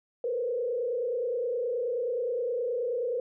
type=tone with frequency modulation; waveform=sine; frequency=486.4 Hz; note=B4; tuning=26 cents flat; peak=-27 dBFS; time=0.24-3.2 s; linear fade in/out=2 ms; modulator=29.5 Hz; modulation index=1.1; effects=none